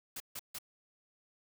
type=noise bursts; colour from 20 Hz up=white; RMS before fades=-42 dBFS; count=3; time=0.16-0.586 s; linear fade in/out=5 ms; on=42 ms; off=150 ms; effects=none